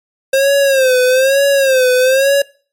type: tone with vibrato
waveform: square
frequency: 531 Hz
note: C5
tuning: 25 cents sharp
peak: -9 dBFS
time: 0.33-2.42 s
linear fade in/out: 5 ms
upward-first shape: sine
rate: 1.1 Hz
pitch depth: 95 cents each way
effects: noise-tail reverb RT60 0.4 s tail -22 dB re dry + MP3 64 kbps